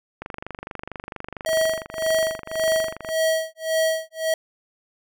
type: click train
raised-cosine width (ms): 0.5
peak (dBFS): -17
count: 71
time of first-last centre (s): 0.22-3.089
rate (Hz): 24.4
type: tone with tremolo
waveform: square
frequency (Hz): 642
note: E5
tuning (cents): -46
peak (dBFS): -18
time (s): 1.46-4.34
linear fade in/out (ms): 2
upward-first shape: sine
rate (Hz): 1.8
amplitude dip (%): 100
effects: none